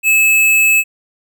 square tone, 2600 Hz, E7, 24 cents flat, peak -9 dBFS, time 0.03-0.84 s, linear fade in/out 50 ms, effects none

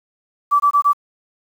sine tone bursts, 1157 Hz, D6, 26 cents flat, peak -10 dBFS, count 4, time 0.51-0.933 s, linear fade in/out 20 ms, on 90 ms, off 21 ms, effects 7-bit

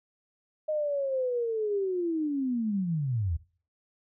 sine linear sweep, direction down, 622.3 to 74 Hz, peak -26 dBFS, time 0.68-3.37 s, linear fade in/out 10 ms, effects noise-tail reverb RT60 0.4 s tail -18 dB re dry

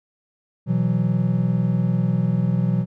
triangle chord, B suspended fourth, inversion none, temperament equal, 123.47 / 164.81 / 185 Hz, B2 / E3 / F#3, 0 / 0 / 0 cents, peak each -20 dBFS, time 0.66-2.86 s, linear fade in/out 50 ms, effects none

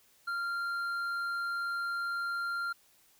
triangle tone with hard clipping, 1389 Hz, F6, 10 cents flat, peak -33 dBFS, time 0.27-2.73 s, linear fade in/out 10 ms, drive 8 dB, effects white hiss -65 dBFS RMS until 3.19 s

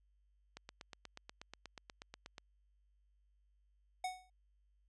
click train, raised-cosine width 0.2 ms, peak -31 dBFS, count 16, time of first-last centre 0.57-2.382 s, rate 8.28 Hz
square tone with exponential decay, 740 Hz, F#5, in tune, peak -35 dBFS, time 4.04-4.3 s, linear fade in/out 5 ms, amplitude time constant 56 ms
effects added 50 Hz sine -70 dBFS peak until 4.88 s + resampled to 24000 Hz

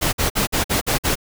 pink noise bursts, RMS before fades -19 dBFS, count 7, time 0.01-1.156 s, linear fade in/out 20 ms, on 120 ms, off 51 ms, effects none

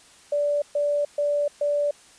sine tone bursts, 582 Hz, D5, 16 cents flat, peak -20 dBFS, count 4, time 0.32-1.91 s, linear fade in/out 5 ms, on 300 ms, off 130 ms, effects white hiss -52 dBFS RMS until 2.18 s + resampled to 22050 Hz

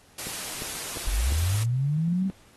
white noise, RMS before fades -34 dBFS, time 0.18-1.64 s, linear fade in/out 5 ms
click train, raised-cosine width 2 ms, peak -25 dBFS, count 4, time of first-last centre 0.27-1.323 s, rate 2.85 Hz
sine linear sweep, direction up, 39.93 to 197.4 Hz, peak -22 dBFS, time 1.07-2.3 s, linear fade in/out 0 ms
effects pink hiss -57 dBFS RMS until 2.56 s + AAC 32 kbps

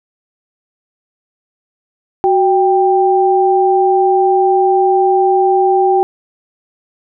sine tone pair together, 372.2 / 788 Hz, F#4 / G5, +10 / +9 cents, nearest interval octave + minor second, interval 1299 cents, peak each -11 dBFS, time 2.24-6.03 s, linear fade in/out 0 ms, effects none

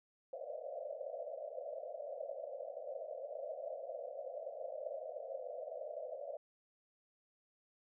pink band-pass noise, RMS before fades -45 dBFS, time 0.33-6.37 s, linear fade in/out 2 ms, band 510 to 670 Hz, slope 96 dB/octave, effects none

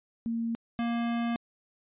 sine / square tone pair in turn, 230.1 / 234.5 Hz, A#3 / A#3, -22 / +11 cents, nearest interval unison, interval 33 cents, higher second, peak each -28 dBFS, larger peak neither, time 0.26-0.55 / 0.79-1.36 s, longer second, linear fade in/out 0 ms, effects resampled to 8000 Hz

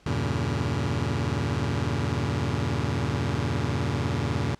sawtooth chord, E diminished seventh, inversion none, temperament just, 82.41 / 98.89 / 118.67 / 142.4 Hz, E2 / G2 / Bb2 / Db3, 0 / +16 / +31 / +47 cents, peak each -27 / -27 / -25 / -26 dBFS, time 0.06-4.55 s, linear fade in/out 5 ms, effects pink hiss -58 dBFS RMS until 4.59 s + low-pass 6000 Hz 12 dB/octave

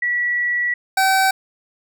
sine / 25% pulse tone pair in turn, 1942 / 767.4 Hz, B6 / G5, -30 / -37 cents, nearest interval octave + major third, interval 1607 cents, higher first, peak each -17 / -10 dBFS, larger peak second, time 0.02-0.74 / 0.97-1.31 s, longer first, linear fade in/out 5 ms, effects none

